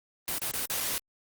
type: noise with dropouts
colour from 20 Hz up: white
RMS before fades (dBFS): -31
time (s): 0.28-0.98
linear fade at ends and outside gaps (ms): 0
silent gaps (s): 0.383-0.418 / 0.512-0.536 / 0.656-0.7 / 0.803-0.807
effects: Opus 24 kbps